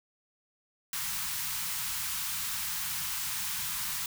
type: band-stop noise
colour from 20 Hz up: white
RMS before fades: -34 dBFS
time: 0.93-4.06 s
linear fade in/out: 2 ms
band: 200 to 860 Hz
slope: 48 dB/octave
effects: none